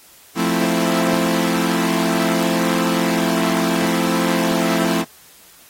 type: chord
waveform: sawtooth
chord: F major seventh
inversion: none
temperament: equal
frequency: 174.61 / 220 / 261.6 / 329.6 Hz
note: F3 / A3 / C4 / E4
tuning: 0 / 0 / 0 / 0 cents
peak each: -18 dBFS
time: 0.35-5.05 s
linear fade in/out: 50 ms
effects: white hiss -47 dBFS RMS until 5.69 s + AAC 48 kbps